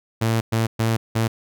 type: tone bursts at uneven times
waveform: sawtooth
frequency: 113.1 Hz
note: A2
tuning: 48 cents sharp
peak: -14 dBFS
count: 4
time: 0.21-0.41 / 0.52-0.67 / 0.79-0.97 / 1.15-1.28 s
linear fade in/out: 10 ms
effects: none